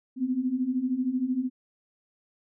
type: beating tone pair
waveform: sine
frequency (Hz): 246.3 / 259.3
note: B3 / C4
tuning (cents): -5 / -15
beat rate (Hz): 13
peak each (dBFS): -30 / -26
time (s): 0.16-1.5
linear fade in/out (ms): 50
effects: none